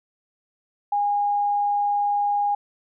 sine tone, 818 Hz, G#5, 26 cents flat, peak -19 dBFS, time 0.92-2.55 s, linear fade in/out 5 ms, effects none

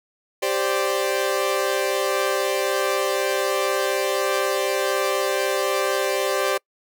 sawtooth chord, G suspended fourth, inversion none, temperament equal, 392 / 523.3 / 587.3 Hz, G4 / C5 / D5, 0 / 0 / 0 cents, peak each -21 dBFS, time 0.42-6.58 s, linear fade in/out 10 ms, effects noise-tail reverb RT60 0.1 s tail -26 dB re dry

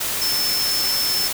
sine tone in noise, 5290 Hz, E8, 5 cents sharp, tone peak -20 dBFS, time 0.21-1.28 s, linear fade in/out 10 ms, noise white, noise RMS -24 dBFS, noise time 0-1.33 s, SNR +1 dB, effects none

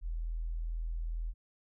sine tone, 41.12 Hz, E1, 4 cents flat, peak -33 dBFS, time 0.01-1.34 s, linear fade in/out 50 ms, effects none

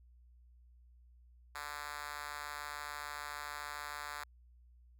5% pulse tone with high-pass filter, 146.83 Hz, D3, in tune, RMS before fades -44 dBFS, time 1.55-4.24 s, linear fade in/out 2 ms, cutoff 1100 Hz, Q 1.2, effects added 60 Hz sine -59 dBFS peak until 4.99 s

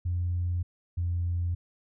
sine tone pair in turn, 88 / 86.89 Hz, F2 / F2, +14 / -8 cents, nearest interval unison, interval 22 cents, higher first, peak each -25 dBFS, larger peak neither, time 0.05-0.63 / 0.97-1.55 s, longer neither, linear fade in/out 10 ms, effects tanh soft clip ceiling -21 dBFS

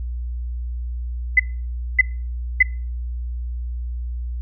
sine tone bursts, 2025 Hz, B6, 43 cents sharp, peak -8 dBFS, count 3, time 1.37-2.628 s, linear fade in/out 5 ms, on 26 ms, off 590 ms, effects noise-tail reverb RT60 0.4 s tail -24 dB re dry + added 60 Hz sine -24 dBFS peak until 4.41 s

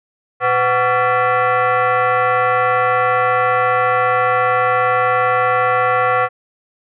sine tone with frequency modulation, 119.4 Hz, A#2, 42 cents sharp, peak -12 dBFS, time 0.4-6.29 s, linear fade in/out 50 ms, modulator 624 Hz, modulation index 2.6, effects none

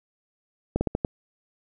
slowing click train, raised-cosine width 2 ms, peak -10 dBFS, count 5, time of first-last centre 0.76-1.048 s, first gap 50 ms, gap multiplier 1.25, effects none

